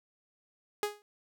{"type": "tone with exponential decay", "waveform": "sawtooth", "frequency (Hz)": 415.3, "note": "G#4", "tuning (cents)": 0, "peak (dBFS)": -22, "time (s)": [0.83, 1.02], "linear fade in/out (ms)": 1, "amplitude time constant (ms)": 41, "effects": []}